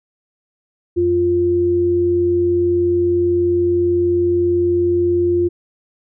sine tone pair together, 90.93 / 349.2 Hz, F#2 / F4, -30 / 0 cents, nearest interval octave + major seventh, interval 2330 cents, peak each -24 / -13 dBFS, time 0.96-5.49 s, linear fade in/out 20 ms, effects none

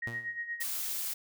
sine tone with tremolo, 1878 Hz, A#6, 12 cents sharp, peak -32 dBFS, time 0.02-0.63 s, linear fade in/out 5 ms, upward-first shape sine, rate 8.5 Hz, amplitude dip 70%
sawtooth tone with exponential decay, 117.2 Hz, A#2, 10 cents sharp, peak -32 dBFS, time 0.07-0.41 s, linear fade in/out 0 ms, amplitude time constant 73 ms
blue noise, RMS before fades -35 dBFS, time 0.6-1.14 s, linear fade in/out 10 ms
effects none

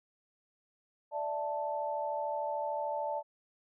sine chord, D suspended second, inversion none, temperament just, 587.3 / 660.7 / 881 Hz, D5 / E5 / A5, 0 / +4 / +2 cents, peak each -36 / -40 / -35 dBFS, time 1.11-3.23 s, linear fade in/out 50 ms, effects none

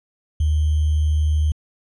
sine tone with sample-and-hold, 76.1 Hz, D#2, 38 cents flat, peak -15 dBFS, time 0.4-1.52 s, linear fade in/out 5 ms, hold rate 3150 Hz, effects resampled to 22050 Hz

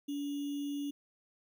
sine tone with sample-and-hold, 285.9 Hz, D4, 46 cents flat, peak -34 dBFS, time 0.08-0.91 s, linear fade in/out 10 ms, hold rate 3150 Hz, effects none

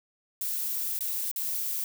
violet noise with dropouts, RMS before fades -31 dBFS, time 0.41-1.84 s, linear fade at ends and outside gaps 1 ms, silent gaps 0.99-1.007 / 1.314-1.361 s, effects none

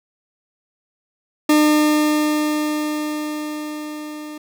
40% pulse tone with level ramp, 302.3 Hz, D#4, 50 cents flat, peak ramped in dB -10 to -30 dBFS, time 1.49-4.38 s, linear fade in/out 5 ms, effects none

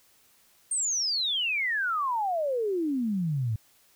sine exponential sweep, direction down, 8870 to 103.83 Hz, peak -25 dBFS, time 0.71-3.56 s, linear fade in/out 5 ms, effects white hiss -62 dBFS RMS until 3.95 s

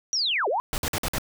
sine linear two-way sweep, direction down then up, 5920 to 370 to 1041 Hz, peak -22 dBFS, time 0.13-0.6 s, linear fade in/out 0 ms, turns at 0.48 s
pink noise bursts, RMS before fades -27 dBFS, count 5, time 0.73-1.184 s, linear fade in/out 0 ms, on 50 ms, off 51 ms
effects none

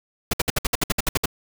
pink noise bursts, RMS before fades -20 dBFS, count 12, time 0.31-1.258 s, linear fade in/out 5 ms, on 24 ms, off 60 ms, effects none

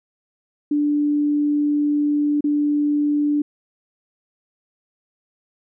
sine tone with dropouts, 293.7 Hz, D4, in tune, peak -16 dBFS, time 0.71-3.42 s, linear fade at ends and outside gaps 5 ms, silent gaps 2.408-2.441 s, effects none

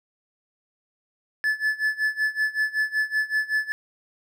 triangle tone with tremolo, 1731 Hz, A6, 29 cents flat, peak -17 dBFS, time 1.44-3.72 s, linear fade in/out 0 ms, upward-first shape sine, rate 5.3 Hz, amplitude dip 90%, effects none

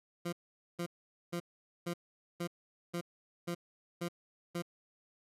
20% pulse tone bursts, 172.8 Hz, F3, 18 cents flat, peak -30 dBFS, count 9, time 0.25-4.623 s, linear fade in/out 10 ms, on 77 ms, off 460 ms, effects resampled to 32000 Hz

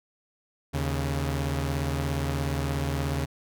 sawtooth tone pair together, 77.6 / 138.27 Hz, D#2 / C#3, -4 / -4 cents, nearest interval minor seventh, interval 1000 cents, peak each -25 dBFS, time 0.73-3.26 s, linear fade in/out 20 ms, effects none

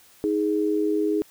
sine tone pair together, 315 / 415.8 Hz, D#4 / G#4, +21 / +2 cents, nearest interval perfect fourth, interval 481 cents, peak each -23 dBFS, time 0.24-1.22 s, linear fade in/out 0 ms, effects white hiss -54 dBFS RMS until 1.3 s

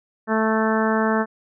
harmonic tone, 220 Hz, A3, in tune, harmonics 1 / 2 / 3 / 4 / 5 / 6 / 7 / 8, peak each -21 / -24 / -26 / -27 / -28 / -29 / -29 / -30 dBFS, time 0.27-1.26 s, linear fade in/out 50 ms, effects none

